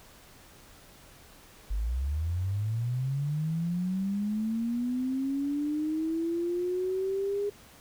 sine linear sweep, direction up, 47 to 410.9 Hz, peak -27 dBFS, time 1.7-7.5 s, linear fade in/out 10 ms, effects pink hiss -54 dBFS RMS until 7.8 s

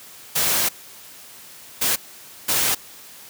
white noise bursts at uneven times, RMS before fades -20 dBFS, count 3, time 0.35-0.69 / 1.81-1.96 / 2.48-2.75 s, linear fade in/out 10 ms, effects white hiss -43 dBFS RMS until 3.29 s + high-pass 80 Hz 12 dB/octave

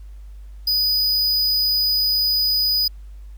square tone, 4967 Hz, D#8, 4 cents flat, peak -17 dBFS, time 0.67-2.88 s, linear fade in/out 5 ms, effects added 50 Hz sine -35 dBFS peak until 3.37 s + pink hiss -61 dBFS RMS until 3.37 s

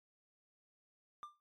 triangle tone with exponential decay, 1191 Hz, D6, 24 cents sharp, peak -40 dBFS, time 1.23-1.4 s, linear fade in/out 0 ms, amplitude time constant 35 ms, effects noise-tail reverb RT60 0.1 s tail -26 dB re dry + MP3 64 kbps

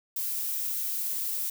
violet noise, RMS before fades -31 dBFS, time 0.16-1.5 s, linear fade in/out 5 ms, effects none

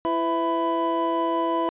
triangle tone cluster, 334.2 / 504 / 660 / 997 Hz, E4 / B4 / E5 / B5, +24 / +35 / +2 / +16 cents, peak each -24 / -30 / -26 / -23 dBFS, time 0.05-1.69 s, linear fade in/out 0 ms, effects resampled to 8000 Hz

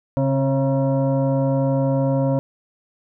sine tone with frequency modulation, 137.5 Hz, C#3, 14 cents flat, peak -16 dBFS, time 0.17-2.39 s, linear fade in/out 0 ms, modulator 406 Hz, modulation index 1.2, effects none

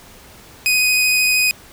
sawtooth tone with vibrato, 2499 Hz, D#7, 7 cents sharp, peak -10 dBFS, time 0.66-1.51 s, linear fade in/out 0 ms, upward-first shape sine, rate 13 Hz, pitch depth 8 cents each way, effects pink hiss -43 dBFS RMS until 1.72 s

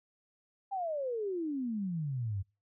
sine exponential sweep, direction down, 810 to 91.9 Hz, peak -32 dBFS, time 0.71-2.43 s, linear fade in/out 20 ms, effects noise-tail reverb RT60 0.3 s tail -26 dB re dry

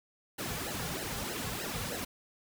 pink noise with flanger, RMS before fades -37 dBFS, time 0.38-2.05 s, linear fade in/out 10 ms, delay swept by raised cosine 0.84 to 3.24 ms, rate 3.2 Hz, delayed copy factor -1, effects none

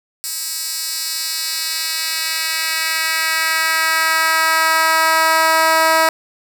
10% pulse tone with high-pass filter sweep, 321.7 Hz, E4, 42 cents flat, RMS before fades -17 dBFS, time 0.24-6.09 s, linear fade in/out 0 ms, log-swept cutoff 6800 to 660 Hz, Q 1.1, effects none

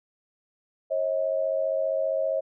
sine tone pair together, 540.9 / 636 Hz, C#5 / D#5, -43 / +38 cents, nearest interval minor third, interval 281 cents, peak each -26 dBFS, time 0.9-2.41 s, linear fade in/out 20 ms, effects none

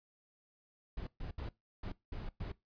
brown noise bursts at uneven times, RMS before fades -41 dBFS, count 6, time 0.97-1.07 / 1.2-1.31 / 1.38-1.49 / 1.83-1.92 / 2.12-2.29 / 2.4-2.52 s, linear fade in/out 5 ms, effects noise-tail reverb RT60 0.2 s tail -20 dB re dry + resampled to 11025 Hz

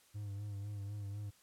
triangle tone with vibrato, 101.8 Hz, G#2, 34 cents flat, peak -38 dBFS, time 0.14-1.31 s, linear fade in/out 20 ms, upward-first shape sine, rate 4 Hz, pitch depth 45 cents each way, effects white hiss -67 dBFS RMS until 1.42 s + low-pass 12000 Hz 12 dB/octave

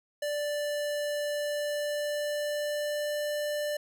square tone with pitch glide, 587.3 to 592.1 Hz, D5 to D5, 0 to +14 cents, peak -30 dBFS, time 0.22-3.77 s, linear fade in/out 5 ms, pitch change +14 cents, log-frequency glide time 1.32-3.16 s, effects none

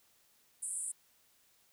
white band-pass noise, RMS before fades -39 dBFS, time 0.62-0.92 s, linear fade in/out 10 ms, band 8100 to 10000 Hz, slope 96 dB/octave, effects white hiss -69 dBFS RMS until 1.72 s

